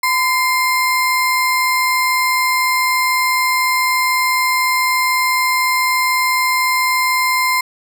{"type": "ring-modulated tone", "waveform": "square", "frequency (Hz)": 1562, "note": "G6", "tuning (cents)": -7, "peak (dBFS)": -11, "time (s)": [0.03, 7.61], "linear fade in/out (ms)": 5, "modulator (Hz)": 545, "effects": []}